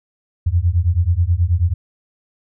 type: beating tone pair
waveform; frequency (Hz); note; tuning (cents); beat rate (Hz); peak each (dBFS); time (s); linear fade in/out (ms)
sine; 82.41 / 91.71; E2 / F#2; 0 / -15; 9.3; -16; 0.46-1.74; 10
effects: none